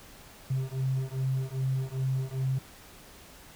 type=beating tone pair; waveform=triangle; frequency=130.81 / 133.31 Hz; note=C3 / C3; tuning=0 / +33 cents; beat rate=2.5 Hz; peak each=-27 dBFS; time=0.5-2.59 s; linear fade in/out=10 ms; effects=tanh soft clip ceiling -23 dBFS + pink hiss -51 dBFS RMS until 3.55 s